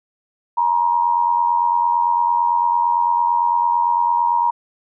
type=tone with amplitude modulation; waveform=sine; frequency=948 Hz; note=A#5; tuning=29 cents sharp; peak=-11 dBFS; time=0.57-4.51 s; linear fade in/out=10 ms; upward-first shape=sine; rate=88.9 Hz; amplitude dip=65%; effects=none